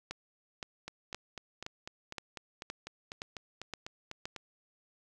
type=two click trains; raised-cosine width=0.2 ms; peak=-21 / -24 dBFS; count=9 / 15; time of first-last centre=0.11-4.255 / 0.88-4.363 s; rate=1.93 / 4.02 Hz; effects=none